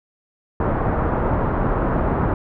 pink low-pass noise, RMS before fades -20 dBFS, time 0.6-2.34 s, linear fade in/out 2 ms, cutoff 1300 Hz, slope 24 dB/octave, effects none

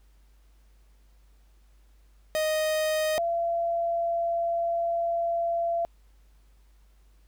45% pulse / sine tone pair in turn, 622.3 / 679.8 Hz, D#5 / F5, 0 / -47 cents, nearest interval major second, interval 153 cents, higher second, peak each -24 dBFS, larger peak neither, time 2.35-3.18 / 3.18-5.85 s, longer second, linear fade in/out 0 ms, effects added 50 Hz sine -55 dBFS peak until 7.27 s + pink hiss -69 dBFS RMS until 7.27 s

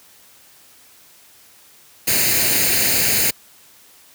white noise with comb filter, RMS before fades -17 dBFS, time 2.07-3.31 s, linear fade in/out 10 ms, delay 0.44 ms, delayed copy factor +0.65, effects white hiss -49 dBFS RMS until 4.14 s + high-pass 60 Hz 12 dB/octave

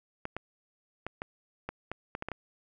clicks, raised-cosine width 0.5 ms, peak -20 dBFS, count 10, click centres 0.254 / 0.366 / 1.066 / 1.219 / 1.69 / 1.916 / 2.151 / 2.224 / 2.286 / 2.317 s, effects none

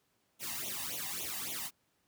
white noise with flanger, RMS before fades -39 dBFS, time 0.39-1.71 s, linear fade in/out 50 ms, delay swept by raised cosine 0.3 to 1.09 ms, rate 3.6 Hz, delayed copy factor +1, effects pink hiss -75 dBFS RMS until 2.07 s + high-pass 100 Hz 12 dB/octave

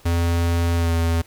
square tone with pitch glide, 85 to 83.35 Hz, F2 to E2, -46 to +20 cents, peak -18 dBFS, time 0.05-1.22 s, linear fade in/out 10 ms, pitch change -34 cents, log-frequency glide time 0.76-0.92 s, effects pink hiss -51 dBFS RMS until 1.26 s

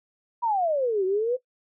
sine exponential two-way sweep, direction down then up, 980 to 367.1 to 514 Hz, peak -21 dBFS, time 0.42-1.37 s, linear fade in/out 20 ms, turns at 1.05 s, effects noise-tail reverb RT60 0.1 s tail -17 dB re dry

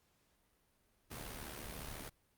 pink noise with amplitude modulation, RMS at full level -44 dBFS, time 1.1-2.1 s, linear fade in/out 20 ms, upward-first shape sine, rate 74 Hz, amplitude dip 60%, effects pink hiss -75 dBFS RMS until 2.37 s + Opus 48 kbps

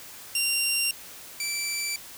15% pulse tone pair in turn, 2770 / 2329 Hz, F7 / D7, -15 / -15 cents, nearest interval minor third, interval 300 cents, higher first, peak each -16 / -21 dBFS, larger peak first, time 0.35-0.91 / 1.4-1.96 s, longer neither, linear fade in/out 2 ms, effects white hiss -44 dBFS RMS until 2.17 s

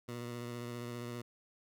15% pulse tone with vibrato, 120 Hz, B2, 49 cents flat, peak -34 dBFS, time 0.08-1.22 s, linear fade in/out 10 ms, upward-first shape sine, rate 15 Hz, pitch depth 23 cents each way, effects none

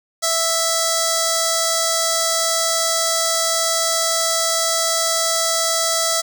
5% pulse tone with notch filter, 659.3 Hz, E5, in tune, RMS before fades -19 dBFS, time 0.22-6.22 s, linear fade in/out 20 ms, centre 2600 Hz, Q 0.97, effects none

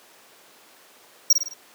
square tone with echo, 5640 Hz, F8, 16 cents sharp, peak -12 dBFS, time 1.3-1.33 s, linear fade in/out 5 ms, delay 52 ms, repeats 4, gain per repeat -6 dB, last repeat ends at 1.538 s, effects pink hiss -51 dBFS RMS until 1.74 s + high-pass 400 Hz 12 dB/octave

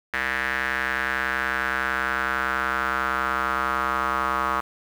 square tone with band-pass filter sweep, 65.41 Hz, C2, in tune, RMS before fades -25 dBFS, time 0.13-4.61 s, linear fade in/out 10 ms, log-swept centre 1800 to 1200 Hz, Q 4.4, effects 7-bit

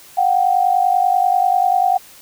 sine tone pair together, 722.8 / 773 Hz, F#5 / G5, -41 / -24 cents, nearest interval minor second, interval 117 cents, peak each -15 dBFS, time 0.17-1.98 s, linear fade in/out 10 ms, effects white hiss -43 dBFS RMS until 2.21 s

